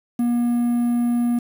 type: tone with quantisation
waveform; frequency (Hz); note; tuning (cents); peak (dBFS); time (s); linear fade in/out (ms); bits
triangle; 239.3; A#3; +46; -15; 0.19-1.39; 5; 7
effects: none